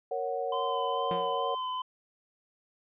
sine chord, F# major, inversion first, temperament equal, 466.2 / 554.4 / 740 Hz, A#4 / C#5 / F#5, 0 / 0 / 0 cents, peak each -34 / -34 / -34 dBFS, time 0.11-1.55 s, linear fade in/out 5 ms
square tone with vibrato, 1023 Hz, C6, 39 cents flat, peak -32 dBFS, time 0.52-1.82 s, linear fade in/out 5 ms, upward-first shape sine, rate 2.3 Hz, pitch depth 17 cents each way
sawtooth tone with exponential decay, 176.1 Hz, F3, 15 cents sharp, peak -28 dBFS, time 1.11-1.42 s, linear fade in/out 0 ms, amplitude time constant 66 ms
effects resampled to 8000 Hz

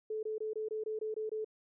sine tone bursts, 433.9 Hz, A4, 24 cents flat, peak -34 dBFS, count 9, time 0.1-1.446 s, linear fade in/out 5 ms, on 130 ms, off 22 ms, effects none

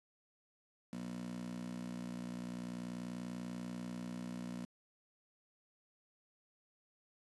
15% pulse tone with high-pass filter, 60.4 Hz, B1, 38 cents flat, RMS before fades -44 dBFS, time 0.93-4.65 s, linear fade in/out 0 ms, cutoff 210 Hz, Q 3.8, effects resampled to 24000 Hz + 10-bit

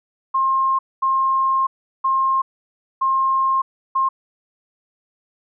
sine tone bursts at uneven times, 1065 Hz, C6, 30 cents sharp, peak -15 dBFS, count 5, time 0.34-0.79 / 1.02-1.67 / 2.04-2.42 / 3.01-3.62 / 3.95-4.09 s, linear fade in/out 10 ms, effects none

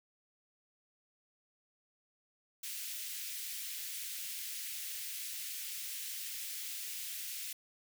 white high-pass noise, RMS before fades -42 dBFS, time 2.63-7.53 s, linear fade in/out 5 ms, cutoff 2000 Hz, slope 24 dB/octave, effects none

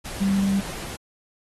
sine tone in noise, 196 Hz, G3, in tune, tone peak -18 dBFS, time 0.2-0.61 s, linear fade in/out 20 ms, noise pink, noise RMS -35 dBFS, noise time 0.04-0.97 s, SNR +14 dB, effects AAC 32 kbps

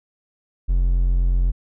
triangle tone, 44.1 Hz, F1, 18 cents sharp, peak -13 dBFS, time 0.68-1.52 s, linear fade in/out 20 ms, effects none

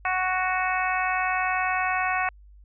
harmonic tone, 370.1 Hz, F#4, in tune, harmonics 2 / 3 / 4 / 5 / 6 / 7, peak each -27 / -29 / -30 / -31 / -32 / -32 dBFS, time 0.05-2.29 s, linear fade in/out 2 ms, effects added 50 Hz sine -47 dBFS peak until 2.64 s

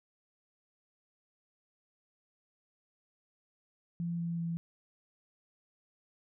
sine tone with pitch steps, 170.5 / 169.13 / 167.76 Hz, F3 / E3 / E3, -41 / +45 / +31 cents, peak -32 dBFS, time 4-4.57 s, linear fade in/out 0 ms, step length 190 ms, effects none

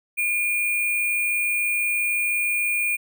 sine tone with sample-and-hold, 2422 Hz, D#7, 47 cents flat, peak -20 dBFS, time 0.17-2.97 s, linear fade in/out 20 ms, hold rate 11025 Hz, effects none

